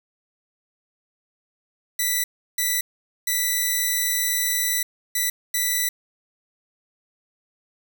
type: tone bursts at uneven times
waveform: 5% pulse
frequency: 1975.5 Hz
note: B6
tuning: in tune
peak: -10 dBFS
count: 5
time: 1.99-2.24 / 2.58-2.81 / 3.27-4.83 / 5.15-5.3 / 5.54-5.89 s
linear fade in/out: 5 ms
effects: none